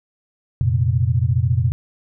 sine chord, F suspended fourth, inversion none, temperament equal with one note detuned, 88.73 / 116.54 / 130.81 Hz, F2 / Bb2 / C3, +28 / 0 / 0 cents, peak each -20 / -18 / -20 dBFS, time 0.61-1.72 s, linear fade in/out 0 ms, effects none

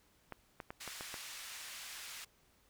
clicks, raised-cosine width 0.5 ms, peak -28 dBFS, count 6, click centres 0.323 / 0.602 / 0.705 / 0.877 / 1.009 / 1.142 s
pink band-pass noise, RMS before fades -48 dBFS, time 0.8-2.25 s, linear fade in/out 10 ms, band 1700 to 12000 Hz, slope 12 dB/octave
effects pink hiss -70 dBFS RMS until 2.69 s

